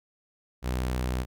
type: tone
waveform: sawtooth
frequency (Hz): 62.7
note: B1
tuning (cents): +27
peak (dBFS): -23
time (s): 0.62-1.26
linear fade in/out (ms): 50
effects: none